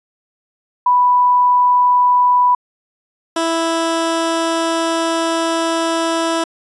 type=tone pair in turn; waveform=sine / 15% pulse; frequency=987.8 / 329.6 Hz; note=B5 / E4; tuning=0 / 0 cents; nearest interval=octave + perfect fifth; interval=1900 cents; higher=first; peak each=-9 dBFS; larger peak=neither; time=0.86-2.55 / 3.36-6.44 s; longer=second; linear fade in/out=5 ms; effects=resampled to 24000 Hz